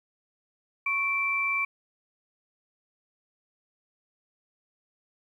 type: tone pair together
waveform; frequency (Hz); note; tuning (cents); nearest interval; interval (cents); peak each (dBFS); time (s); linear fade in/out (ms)
sine; 1103.4 / 2338; C#6 / D7; -8 / -8; octave + minor second; 1300; -32 / -25; 0.86-1.65; 5
effects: 10-bit

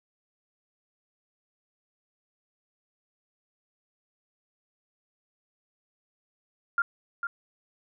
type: tone with echo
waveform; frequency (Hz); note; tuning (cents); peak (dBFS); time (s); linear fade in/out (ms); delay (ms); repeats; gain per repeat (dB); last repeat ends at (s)
sine; 1396.9; F6; 0; -21; 6.78-6.82; 2; 450; 1; -7; 7.27
effects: none

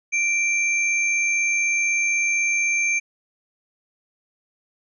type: tone pair together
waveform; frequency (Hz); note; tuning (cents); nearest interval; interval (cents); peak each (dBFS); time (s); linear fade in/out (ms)
sine; 2349 / 6348; D7 / G8; 0 / +21; octave + perfect fourth; 1721; -19 / -27; 0.12-3; 20
effects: none

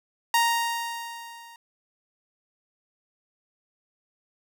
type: tone with level ramp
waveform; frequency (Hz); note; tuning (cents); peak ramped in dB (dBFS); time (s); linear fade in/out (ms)
sawtooth; 932.3; A#5; 0; -14 to -42; 0.34-1.56; 2
effects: none

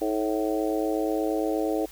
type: harmonic tone with a mistuned harmonic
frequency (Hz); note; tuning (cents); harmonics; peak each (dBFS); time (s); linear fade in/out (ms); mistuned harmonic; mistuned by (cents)
108.4; A2; -25; 3 / 4 / 5 / 6 / 7; -27 / -29 / -31 / -33 / -34; 0.01-1.86; 10; 3; -34
effects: added 50 Hz sine -49 dBFS peak until 1.91 s + white hiss -49 dBFS RMS until 1.91 s

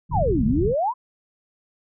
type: low-pass noise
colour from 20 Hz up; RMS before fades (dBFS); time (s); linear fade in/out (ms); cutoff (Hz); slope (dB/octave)
white; -24; 0.09-0.75; 50; 160; 24
type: exponential two-way sweep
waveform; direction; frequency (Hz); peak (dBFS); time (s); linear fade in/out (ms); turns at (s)
sine; down then up; 1055 to 203.9 to 1055; -19; 0.11-0.94; 50; 0.45
effects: none

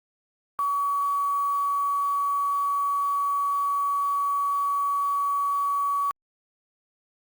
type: tone with quantisation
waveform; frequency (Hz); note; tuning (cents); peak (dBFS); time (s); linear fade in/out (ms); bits
sine; 1133; C#6; +37; -22; 0.59-6.11; 0; 7
effects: Opus 48 kbps

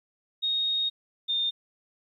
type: tone pair in turn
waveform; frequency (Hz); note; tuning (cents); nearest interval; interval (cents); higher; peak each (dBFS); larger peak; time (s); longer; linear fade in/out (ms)
sine; 3729 / 3631; A#7 / A#7; 0 / -46; unison; 46; first; -24; neither; 0.42-0.9 / 1.28-1.51; first; 20
effects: 11-bit

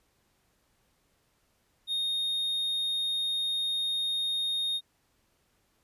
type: tone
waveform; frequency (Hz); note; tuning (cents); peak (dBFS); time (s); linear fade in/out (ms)
triangle; 3700; A#7; -14; -26; 1.87-4.81; 50
effects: pink hiss -71 dBFS RMS until 5.83 s + resampled to 32000 Hz

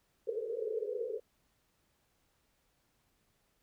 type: band-pass noise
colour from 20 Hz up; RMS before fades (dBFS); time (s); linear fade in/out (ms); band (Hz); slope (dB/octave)
pink; -37; 0.27-1.2; 10; 420 to 490; 96
effects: pink hiss -75 dBFS RMS until 3.62 s

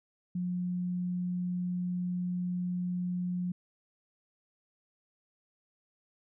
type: tone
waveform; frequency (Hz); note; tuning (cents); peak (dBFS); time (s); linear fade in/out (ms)
sine; 179; F3; +43; -30; 0.35-3.52; 5
effects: none

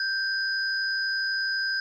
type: tone pair together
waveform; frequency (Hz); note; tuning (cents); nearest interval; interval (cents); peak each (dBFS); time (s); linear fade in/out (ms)
sine; 1568 / 4978; G6 / D#8; 0 / 0; octave + minor sixth; 2000; -26 / -30; 0-1.8; 2
effects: 10-bit

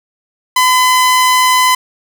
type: tone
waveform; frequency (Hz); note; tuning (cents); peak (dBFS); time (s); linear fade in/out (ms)
sawtooth; 1013; B5; +44; -4; 0.56-1.75; 5
effects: none

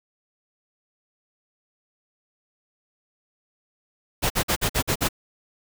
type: noise bursts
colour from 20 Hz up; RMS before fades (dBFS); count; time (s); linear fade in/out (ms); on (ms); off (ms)
pink; -22; 7; 4.22-5.088; 20; 82; 49
effects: none

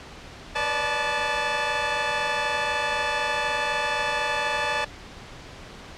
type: tone cluster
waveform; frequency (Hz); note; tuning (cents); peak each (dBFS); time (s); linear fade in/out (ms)
15% pulse; 490.2 / 575 / 599 / 869; B4 / D5 / D5 / A5; -13 / -37 / +34 / -22; -27 / -26 / -24 / -19; 0.55-4.85; 10
effects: pink hiss -42 dBFS RMS until 5.97 s + low-pass 5000 Hz 12 dB/octave

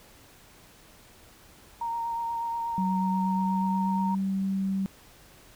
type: tone with vibrato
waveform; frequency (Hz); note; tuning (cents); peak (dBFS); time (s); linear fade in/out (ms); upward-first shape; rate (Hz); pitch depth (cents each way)
sine; 928; A#5; -8; -28; 1.81-4.15; 5; sine; 8.3; 15
type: tone with pitch glide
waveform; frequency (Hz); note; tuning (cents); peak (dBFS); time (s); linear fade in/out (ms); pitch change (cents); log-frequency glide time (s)
sine; 188.5 to 193.13; F#3 to G3; +32 to -26; -25; 2.78-4.86; 0; +42; 2.94-4.17
effects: pink hiss -54 dBFS RMS until 5.55 s

